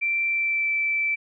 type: tone with pitch glide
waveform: sine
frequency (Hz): 2349 to 2326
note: D7 to D7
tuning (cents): 0 to -17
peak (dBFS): -21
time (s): 0.01-1.16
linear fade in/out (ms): 20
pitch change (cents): -17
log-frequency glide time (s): 0.25-0.7
effects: none